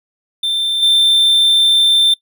triangle tone with level steps, 3567 Hz, A7, 23 cents sharp, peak -13 / -7 dBFS, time 0.43-2.14 s, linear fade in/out 5 ms, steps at 0.82 s, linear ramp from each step 10 ms, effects noise-tail reverb RT60 0.1 s tail -21 dB re dry

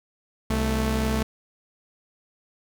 sawtooth tone pair together, 64.54 / 220 Hz, C2 / A3, -23 / 0 cents, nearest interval octave + major sixth, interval 2123 cents, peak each -21 / -21 dBFS, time 0.5-1.23 s, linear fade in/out 5 ms, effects none

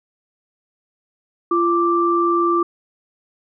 sine tone pair together, 343.5 / 1174.7 Hz, F4 / D6, -29 / 0 cents, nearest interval octave + major sixth, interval 2129 cents, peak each -17 dBFS, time 1.51-2.63 s, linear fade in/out 5 ms, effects none

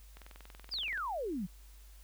click train, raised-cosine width 0.3 ms, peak -35 dBFS, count 18, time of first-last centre 0.17-0.976 s, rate 21.1 Hz
sine exponential sweep, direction down, 5210 to 164.81 Hz, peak -34 dBFS, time 0.71-1.47 s, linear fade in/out 20 ms
effects added 50 Hz sine -52 dBFS peak until 2.03 s + white hiss -63 dBFS RMS until 2.03 s

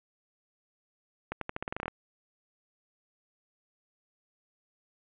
accelerating click train, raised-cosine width 0.5 ms, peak -18 dBFS, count 12, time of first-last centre 1.32-1.881 s, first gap 93 ms, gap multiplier 0.87, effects resampled to 8000 Hz + 10-bit

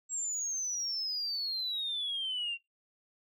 sine exponential sweep, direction down, 7650 to 2727 Hz, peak -31 dBFS, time 0.09-2.58 s, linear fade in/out 50 ms, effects noise-tail reverb RT60 0.2 s tail -25 dB re dry + tanh soft clip ceiling -28 dBFS

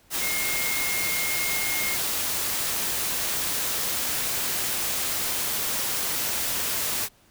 sine tone in noise, 2142 Hz, C7, 40 cents sharp, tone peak -29 dBFS, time 0.19-1.98 s, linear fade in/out 50 ms, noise white, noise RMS -27 dBFS, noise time 0.1-7.09 s, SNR -5 dB, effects pink hiss -59 dBFS RMS until 7.3 s

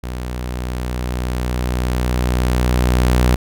sawtooth tone with level ramp, 61.74 Hz, B1, in tune, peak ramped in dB -20 to -7 dBFS, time 0.03-3.36 s, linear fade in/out 10 ms, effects none

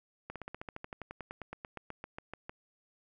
slowing click train, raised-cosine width 0.5 ms, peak -26 dBFS, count 23, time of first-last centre 0.3-2.495 s, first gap 57 ms, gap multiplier 1.05, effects none

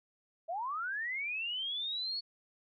sine linear sweep, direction up, 625 to 4435 Hz, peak -34 dBFS, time 0.48-2.21 s, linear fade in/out 20 ms, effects none

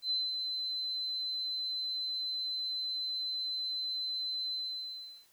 sine tone with ADSR envelope, 4054 Hz, B7, 45 cents sharp, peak -28 dBFS, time 0.02-5.27 s, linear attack 86 ms, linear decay 200 ms, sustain -5 dB, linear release 750 ms, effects white hiss -66 dBFS RMS until 5.32 s

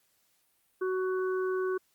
harmonic tone, 373.2 Hz, F#4, 15 cents sharp, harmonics 1 / 3 / 4, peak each -28 / -39 / -40 dBFS, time 0.81-1.78 s, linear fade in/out 10 ms, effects white hiss -71 dBFS RMS until 1.94 s + Opus 48 kbps

